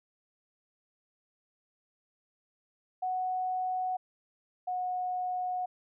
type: tone pair in turn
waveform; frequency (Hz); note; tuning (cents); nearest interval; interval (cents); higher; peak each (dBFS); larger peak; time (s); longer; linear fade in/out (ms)
sine; 740 / 730.2; F#5 / F#5; 0 / -23; unison; 23; first; -29 / -30; first; 3.02-3.97 / 4.67-5.66; second; 10
effects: none